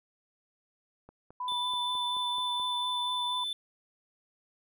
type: click train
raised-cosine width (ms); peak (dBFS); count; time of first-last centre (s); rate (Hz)
1; -36; 8; 1.09-2.599; 4.64
type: tone with vibrato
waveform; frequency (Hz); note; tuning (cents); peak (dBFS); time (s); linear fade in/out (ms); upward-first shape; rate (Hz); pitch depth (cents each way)
sine; 987.8; B5; 0; -32; 1.4-3.44; 5; sine; 4.2; 21
type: tone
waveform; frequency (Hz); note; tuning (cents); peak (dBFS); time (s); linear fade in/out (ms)
triangle; 3520; A7; 0; -30; 1.48-3.53; 2
effects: none

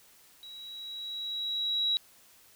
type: tone with level ramp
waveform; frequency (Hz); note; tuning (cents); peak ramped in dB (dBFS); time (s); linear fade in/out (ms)
sine; 3877; B7; -33; -44 to -24; 0.43-1.97; 0
effects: white hiss -59 dBFS RMS until 2.55 s

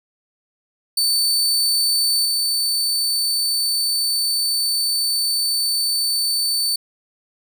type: tone with level steps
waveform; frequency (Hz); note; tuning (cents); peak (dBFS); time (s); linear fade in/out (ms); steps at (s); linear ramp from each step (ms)
sawtooth; 4534; C#8; +38; -13 / -15; 0.97-6.76; 5; 2.25; 2
effects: none

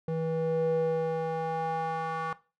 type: tone with band-pass filter sweep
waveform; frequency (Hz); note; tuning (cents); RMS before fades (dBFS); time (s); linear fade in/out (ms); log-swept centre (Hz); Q
square; 162; E3; -30; -30; 0.08-2.33; 2; 350 to 1100; 3.4
effects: noise-tail reverb RT60 0.3 s tail -17 dB re dry

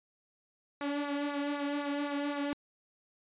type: tone with flanger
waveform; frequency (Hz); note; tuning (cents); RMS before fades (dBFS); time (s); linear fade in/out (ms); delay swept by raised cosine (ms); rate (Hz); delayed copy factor
sawtooth; 287.2; D4; -39; -34; 0.81-2.53; 0; 0.29 to 2.69; 3.9; -0.6
effects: resampled to 8000 Hz

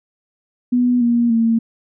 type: tone with pitch steps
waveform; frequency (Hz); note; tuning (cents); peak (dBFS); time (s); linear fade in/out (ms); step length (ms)
sine; 246.1 / 236.9 / 228; B3 / A#3 / A#3; -6 / +28 / -38; -12; 0.72-1.59; 10; 290
effects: none

